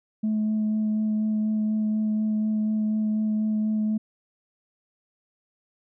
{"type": "tone with vibrato", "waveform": "sine", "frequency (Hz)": 215.2, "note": "A3", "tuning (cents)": -38, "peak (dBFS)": -20, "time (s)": [0.23, 3.98], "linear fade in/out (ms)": 10, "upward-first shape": "sine", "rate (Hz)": 4.1, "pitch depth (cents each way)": 10, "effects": ["tanh soft clip ceiling -19 dBFS"]}